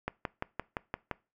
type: click train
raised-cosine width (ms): 0.5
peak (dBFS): -17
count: 7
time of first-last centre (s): 0.08-1.113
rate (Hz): 5.81
effects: noise-tail reverb RT60 0.3 s tail -22 dB re dry